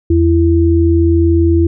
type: tone pair together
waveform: sine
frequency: 83.1 / 334.8 Hz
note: E2 / E4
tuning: +15 / +27 cents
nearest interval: 2 octaves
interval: 2412 cents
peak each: -10 dBFS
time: 0.1-1.67 s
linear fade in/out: 5 ms
effects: none